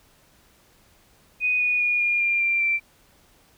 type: tone with pitch steps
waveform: sine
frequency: 2489 / 2465 / 2441 / 2417 / 2393 / 2370 / 2347 Hz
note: D#7 / D#7 / D#7 / D7 / D7 / D7 / D7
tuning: 0 / -17 / -34 / +49 / +32 / +15 / -2 cents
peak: -19 dBFS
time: 1.4-2.8 s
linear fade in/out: 50 ms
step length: 200 ms
effects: pink hiss -58 dBFS RMS until 3.57 s